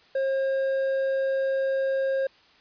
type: tone with hard clipping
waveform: sine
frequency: 537 Hz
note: C5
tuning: 45 cents sharp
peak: -24 dBFS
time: 0.15-2.27 s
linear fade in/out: 5 ms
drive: 5 dB
effects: white hiss -57 dBFS RMS until 2.6 s + resampled to 11025 Hz